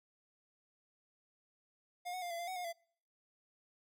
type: tone with pitch steps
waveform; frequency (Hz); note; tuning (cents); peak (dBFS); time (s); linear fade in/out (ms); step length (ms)
square; 712 / 737 / 701 / 678 / 693 / 747 / 716 / 677; F5 / F#5 / F5 / E5 / F5 / F#5 / F5 / E5; +33 / -7 / +6 / +49 / -14 / +16 / +43 / +46; -40; 2.05-2.73; 20; 85
effects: noise-tail reverb RT60 0.6 s tail -26 dB re dry